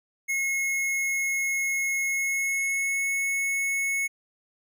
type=tone with pitch glide; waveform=square; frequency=2171 to 2197 Hz; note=C#7 to C#7; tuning=-37 to -16 cents; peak=-25 dBFS; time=0.28-4.08 s; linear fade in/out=20 ms; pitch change=+21 cents; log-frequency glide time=2.05-3.09 s; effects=none